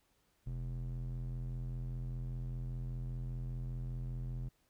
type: tone with band-pass filter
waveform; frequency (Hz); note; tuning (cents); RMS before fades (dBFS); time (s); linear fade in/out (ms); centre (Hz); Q
square; 42.52; F1; -46; -40; 0.46-4.49; 10; 100; 3.2
effects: pink hiss -75 dBFS RMS until 4.69 s